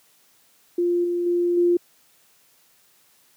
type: tone with level steps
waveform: sine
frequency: 349.2 Hz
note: F4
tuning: in tune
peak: -18 / -21 / -18 / -15 dBFS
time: 0.78-1.77 s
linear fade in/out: 5 ms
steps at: 1.04 / 1.26 / 1.57 s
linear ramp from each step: 5 ms
effects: white hiss -59 dBFS RMS until 3.36 s + high-pass 100 Hz 12 dB/octave